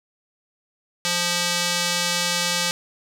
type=tone with band-pass filter; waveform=square; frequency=175.1 Hz; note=F3; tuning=5 cents sharp; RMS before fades=-23 dBFS; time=1.05-2.71 s; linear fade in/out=0 ms; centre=5100 Hz; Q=0.93; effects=none